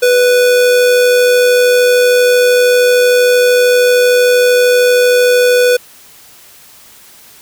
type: tone with amplitude modulation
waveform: square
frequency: 493.9 Hz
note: B4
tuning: in tune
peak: -6 dBFS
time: 0.02-5.77 s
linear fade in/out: 10 ms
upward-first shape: sine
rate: 93 Hz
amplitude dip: 25%
effects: white hiss -40 dBFS RMS until 7.41 s